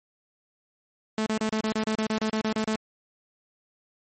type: tone bursts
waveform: sawtooth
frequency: 217.9 Hz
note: A3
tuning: 17 cents flat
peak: -20 dBFS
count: 14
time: 1.18-2.757 s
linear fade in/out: 2 ms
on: 82 ms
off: 33 ms
effects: MP3 32 kbps